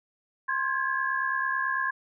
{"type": "tone cluster", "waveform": "sine", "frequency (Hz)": [1056, 1627, 1696], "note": ["C6", "G#6", "G#6"], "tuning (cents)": [16, -36, 36], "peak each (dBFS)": [-29, -30, -30], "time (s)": [0.48, 1.91], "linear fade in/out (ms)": 10, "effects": []}